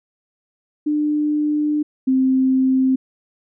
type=tone pair in turn; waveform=sine; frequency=299.2 / 261.8 Hz; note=D4 / C4; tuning=+32 / +1 cents; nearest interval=major second; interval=231 cents; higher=first; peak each=-16 / -13 dBFS; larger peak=second; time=0.86-1.83 / 2.07-2.96 s; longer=first; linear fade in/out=10 ms; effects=none